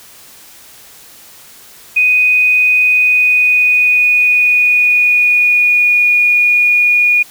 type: tone with pitch glide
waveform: sine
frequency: 2492 to 2446 Hz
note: D#7 to D#7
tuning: +2 to -30 cents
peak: -7 dBFS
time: 1.96-7.23 s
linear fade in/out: 10 ms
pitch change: -32 cents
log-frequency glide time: 2.86-6.22 s
effects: white hiss -39 dBFS RMS until 7.3 s